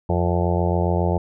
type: harmonic tone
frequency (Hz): 87.3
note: F2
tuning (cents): 0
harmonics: 1 / 2 / 4 / 5 / 6 / 7 / 8 / 9 / 10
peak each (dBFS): -21 / -24 / -27 / -28 / -29 / -29 / -30 / -31 / -31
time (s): 0.09-1.18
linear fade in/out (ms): 5
effects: none